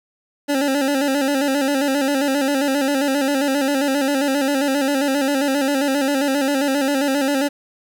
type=tone with vibrato; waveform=25% pulse; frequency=277.2 Hz; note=C#4; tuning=in tune; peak=-13 dBFS; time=0.48-7.49 s; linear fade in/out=20 ms; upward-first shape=square; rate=7.5 Hz; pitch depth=66 cents each way; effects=none